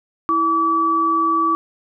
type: tone pair together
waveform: sine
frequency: 328 / 1149 Hz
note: E4 / D6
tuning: -9 / -38 cents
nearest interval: octave + minor seventh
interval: 2171 cents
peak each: -22 / -15 dBFS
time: 0.29-1.55 s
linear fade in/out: 0 ms
effects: none